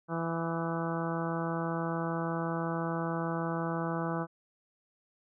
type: harmonic tone with a mistuned harmonic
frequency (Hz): 166.2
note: E3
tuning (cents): +15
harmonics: 1 / 2 / 3 / 4 / 5 / 6 / 7 / 8 / 9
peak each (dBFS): -34 / -37 / -39 / -40 / -41 / -42 / -42 / -43 / -44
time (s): 0.08-4.27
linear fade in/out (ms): 50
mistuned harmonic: 8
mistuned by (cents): -44
effects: none